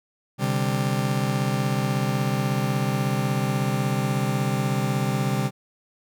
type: chord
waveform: 40% pulse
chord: C suspended second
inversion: none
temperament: just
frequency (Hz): 130.81 / 147.16 / 196.22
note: C3 / D3 / G3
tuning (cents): 0 / +4 / +2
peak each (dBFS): -24 / -27 / -26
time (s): 0.38-5.51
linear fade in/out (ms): 50
effects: none